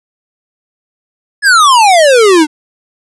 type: exponential sweep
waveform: square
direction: down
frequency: 1734 to 291.5 Hz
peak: -4 dBFS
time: 1.42-2.47 s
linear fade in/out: 50 ms
effects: resampled to 24000 Hz